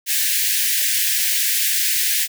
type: high-pass noise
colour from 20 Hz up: white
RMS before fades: -19 dBFS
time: 0.06-2.28 s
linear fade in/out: 50 ms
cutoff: 1600 Hz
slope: 96 dB/octave
effects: none